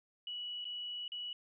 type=tone with dropouts; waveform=sine; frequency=2938 Hz; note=F#7; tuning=13 cents flat; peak=-39 dBFS; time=0.27-1.33 s; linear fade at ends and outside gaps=2 ms; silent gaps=0.644-0.652 / 1.08-1.119 s; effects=none